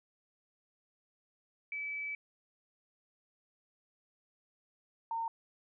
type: tone pair in turn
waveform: sine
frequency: 2300 / 912.8 Hz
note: D7 / A#5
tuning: -37 / -37 cents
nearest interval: octave + major third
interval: 1600 cents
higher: first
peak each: -36 / -33 dBFS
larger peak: second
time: 1.72-2.15 / 5.11-5.28 s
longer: first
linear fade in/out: 2 ms
effects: none